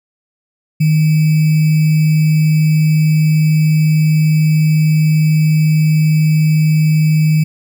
sine tone with sample-and-hold, 155.56 Hz, D#3, in tune, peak -8 dBFS, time 0.8-7.44 s, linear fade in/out 10 ms, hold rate 2450 Hz, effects none

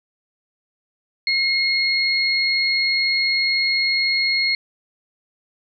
sine tone pair together, 2156 / 4290 Hz, C#7 / C8, -49 / +42 cents, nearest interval octave, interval 1191 cents, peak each -19 / -20 dBFS, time 1.27-4.55 s, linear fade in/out 2 ms, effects none

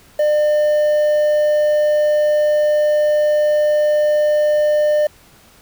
triangle tone with quantisation, 600 Hz, D5, 37 cents sharp, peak -10 dBFS, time 0.19-5.07 s, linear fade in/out 5 ms, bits 6, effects pink hiss -48 dBFS RMS until 5.61 s

